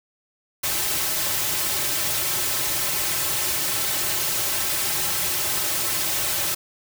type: noise with comb filter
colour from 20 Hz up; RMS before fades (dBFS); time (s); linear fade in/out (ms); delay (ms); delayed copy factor
white; -24; 0.63-6.55; 10; 4.2; -1
effects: none